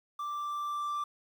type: tone with level ramp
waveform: triangle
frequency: 1174.7 Hz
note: D6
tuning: in tune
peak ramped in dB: -32 to -29 dBFS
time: 0.19-1.04 s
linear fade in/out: 5 ms
effects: 10-bit